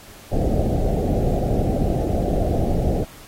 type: low-pass noise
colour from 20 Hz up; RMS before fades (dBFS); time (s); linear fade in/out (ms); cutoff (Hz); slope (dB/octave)
pink; -20; 0.31-3.05; 20; 760; 96
effects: pink hiss -44 dBFS RMS until 3.27 s + AAC 48 kbps